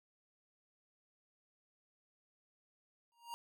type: tone with exponential growth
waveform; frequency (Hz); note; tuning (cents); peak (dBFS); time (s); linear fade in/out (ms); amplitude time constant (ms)
square; 939; A#5; +12; -40; 3.12-3.34; 0; 46
effects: none